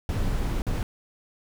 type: noise with dropouts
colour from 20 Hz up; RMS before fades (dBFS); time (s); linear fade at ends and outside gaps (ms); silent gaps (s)
brown; -26; 0.09-0.83; 1; 0.62-0.667
effects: none